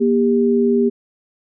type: tone pair together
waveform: sine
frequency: 237.7 / 399.8 Hz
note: A#3 / G4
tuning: +34 / +34 cents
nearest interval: major sixth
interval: 900 cents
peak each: -15 dBFS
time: 0-0.9 s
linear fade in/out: 20 ms
effects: none